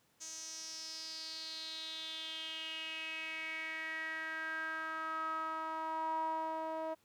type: tone with band-pass filter sweep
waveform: sawtooth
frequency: 319.3 Hz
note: D#4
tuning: 45 cents sharp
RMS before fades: -41 dBFS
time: 0.2-6.95 s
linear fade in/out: 20 ms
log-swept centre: 6500 to 750 Hz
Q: 6.4
effects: pink hiss -72 dBFS RMS until 7.04 s + high-pass 100 Hz 12 dB/octave